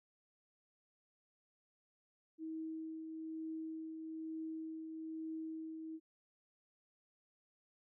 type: tone with tremolo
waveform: sine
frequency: 319.5 Hz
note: D#4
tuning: 46 cents sharp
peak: -40 dBFS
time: 2.38-6 s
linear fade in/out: 50 ms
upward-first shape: triangle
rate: 1.1 Hz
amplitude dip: 40%
effects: none